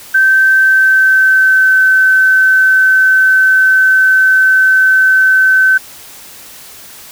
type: tone with pitch glide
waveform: sine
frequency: 1550 to 1530.4 Hz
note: G6 to G6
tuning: -20 to -42 cents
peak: -5 dBFS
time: 0.14-5.78 s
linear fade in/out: 10 ms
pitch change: -22 cents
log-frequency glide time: 0.59-1.77 s
effects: white hiss -34 dBFS RMS until 7.11 s